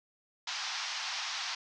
white band-pass noise, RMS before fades -37 dBFS, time 0.47-1.55 s, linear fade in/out 5 ms, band 740 to 5900 Hz, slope 48 dB/octave, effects none

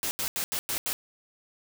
white noise bursts at uneven times, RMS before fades -30 dBFS, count 6, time 0.03-0.11 / 0.19-0.28 / 0.36-0.44 / 0.52-0.59 / 0.69-0.78 / 0.86-0.93 s, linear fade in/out 0 ms, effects none

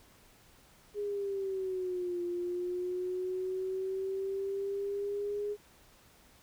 sine exponential two-way sweep, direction down then up, 415.3 to 349.2 to 415.3 Hz, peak -32 dBFS, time 0.94-5.57 s, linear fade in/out 50 ms, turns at 2.22 s, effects pink hiss -61 dBFS RMS until 6.42 s

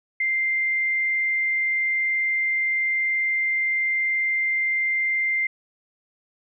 sine tone, 2093 Hz, C7, in tune, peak -20 dBFS, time 0.2-5.47 s, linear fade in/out 5 ms, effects none

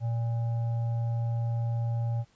sine tone with frequency modulation, 116.54 Hz, A#2, in tune, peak -26 dBFS, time 0-2.25 s, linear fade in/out 50 ms, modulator 696 Hz, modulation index 0.22, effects pink hiss -65 dBFS RMS until 2.35 s + resampled to 16000 Hz

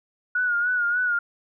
sine tone with vibrato, 1449 Hz, F#6, 37 cents flat, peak -20 dBFS, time 0.35-1.19 s, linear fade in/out 5 ms, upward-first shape sine, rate 3.4 Hz, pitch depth 55 cents each way, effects none

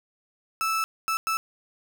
35% pulse tone bursts at uneven times, 1314 Hz, E6, 6 cents flat, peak -22 dBFS, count 3, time 0.61-0.84 / 1.08-1.17 / 1.27-1.37 s, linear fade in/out 0 ms, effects none

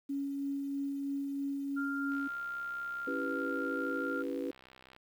sine tone with tremolo, 278.8 Hz, C#4, 10 cents sharp, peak -32 dBFS, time 0.09-2.28 s, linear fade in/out 10 ms, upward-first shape sine, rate 3.1 Hz, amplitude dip 25%
sine tone, 1395 Hz, F6, 2 cents flat, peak -36 dBFS, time 1.76-4.23 s, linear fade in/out 20 ms
click train, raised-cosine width 0.3 ms, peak -38 dBFS, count 185, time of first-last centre 2.12-4.964 s, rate 64.7 Hz
sine chord, C# half-diminished seventh, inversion none, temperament equal with one note detuned, 277.2 / 329.6 / 390.9 / 493.9 Hz, C#4 / E4 / G4 / B4, 0 / 0 / -5 / 0 cents, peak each -37 / -41 / -41 / -39 dBFS, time 3.07-4.51 s, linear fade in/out 5 ms
effects 10-bit

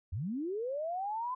sine linear sweep, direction up, 74 to 1031 Hz, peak -33 dBFS, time 0.12-1.35 s, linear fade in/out 10 ms, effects none

